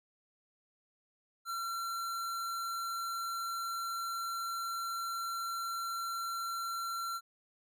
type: tone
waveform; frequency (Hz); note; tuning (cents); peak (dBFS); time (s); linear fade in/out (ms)
square; 1362; F6; -44; -36; 1.45-7.21; 50
effects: none